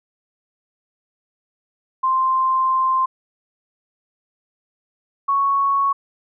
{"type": "tone pair in turn", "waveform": "sine", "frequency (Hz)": [1046.5, 1108.7], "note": ["C6", "C#6"], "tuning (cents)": [0, 0], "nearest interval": "minor second", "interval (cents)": 100, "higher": "second", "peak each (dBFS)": -15, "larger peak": "neither", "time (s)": [[2.03, 3.06], [5.28, 5.93]], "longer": "first", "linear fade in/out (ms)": 10, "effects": []}